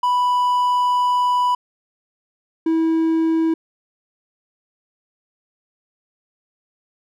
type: tone pair in turn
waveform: triangle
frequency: 987.8 / 324.6 Hz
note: B5 / E4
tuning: 0 / -27 cents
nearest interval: octave + perfect fifth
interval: 1927 cents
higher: first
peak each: -13 dBFS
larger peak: neither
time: 0.03-1.55 / 2.66-3.54 s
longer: first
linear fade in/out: 5 ms
effects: none